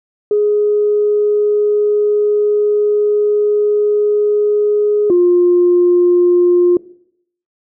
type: tone pair in turn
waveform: sine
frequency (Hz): 417.1 / 353.3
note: G#4 / F4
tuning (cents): +7 / +20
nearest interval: minor third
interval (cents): 287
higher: first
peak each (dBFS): -9 / -6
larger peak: second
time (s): 0.31-5.1 / 5.1-6.77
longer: first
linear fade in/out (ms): 2
effects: noise-tail reverb RT60 0.7 s tail -20 dB re dry + tanh soft clip ceiling -3 dBFS